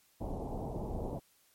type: low-pass noise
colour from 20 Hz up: pink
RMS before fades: -38 dBFS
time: 0.2-1.2 s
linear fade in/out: 20 ms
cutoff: 880 Hz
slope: 48 dB/octave
effects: white hiss -68 dBFS RMS until 1.54 s + MP3 64 kbps